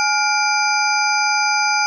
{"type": "tone cluster", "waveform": "sine", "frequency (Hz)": [840, 1416, 2352, 4909, 6150], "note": ["G#5", "F6", "D7", "D#8", "G8"], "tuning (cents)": [19, 23, 2, -24, -34], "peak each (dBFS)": [-19, -21, -21, -23, -25], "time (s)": [0, 1.86], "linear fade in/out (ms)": 0, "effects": []}